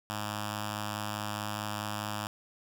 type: tone with notch filter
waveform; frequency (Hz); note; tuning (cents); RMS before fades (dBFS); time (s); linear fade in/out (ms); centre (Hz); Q
5% pulse; 104.7; G#2; +15; -36; 0.1-2.27; 0; 430; 0.9
effects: none